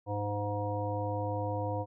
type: harmonic tone with a mistuned harmonic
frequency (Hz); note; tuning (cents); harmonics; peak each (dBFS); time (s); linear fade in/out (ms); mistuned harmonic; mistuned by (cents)
102.8; G#2; -17; 1 / 3 / 5 / 7 / 9; -34 / -40 / -36 / -39 / -39; 0.06-1.86; 50; 9; +38
effects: none